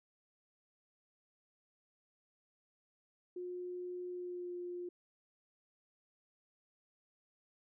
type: tone with pitch glide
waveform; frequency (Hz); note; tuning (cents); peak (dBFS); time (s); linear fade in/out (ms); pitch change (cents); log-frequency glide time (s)
sine; 358.8 to 353.9; F4 to F4; +47 to +23; -40; 3.36-4.89; 5; -24; 4.09-4.54
effects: none